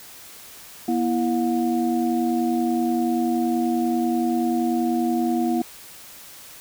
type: tone cluster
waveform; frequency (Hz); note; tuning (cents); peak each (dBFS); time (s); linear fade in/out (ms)
sine; 241 / 331.4 / 720; B3 / E4 / F#5; -42 / +9 / -47; -22 / -23 / -27; 0.88-5.62; 5
effects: white hiss -43 dBFS RMS until 6.6 s